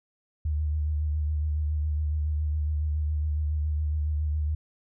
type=tone with vibrato; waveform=sine; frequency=75.7 Hz; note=D#2; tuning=47 cents flat; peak=-24 dBFS; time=0.45-4.55 s; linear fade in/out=5 ms; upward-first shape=sine; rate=7.2 Hz; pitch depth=37 cents each way; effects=none